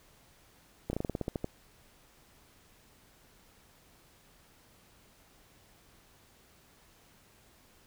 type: slowing click train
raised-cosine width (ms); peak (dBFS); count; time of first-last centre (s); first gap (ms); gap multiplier
2; -19; 11; 0.9-1.444; 31; 1.12
effects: pink hiss -62 dBFS RMS until 7.86 s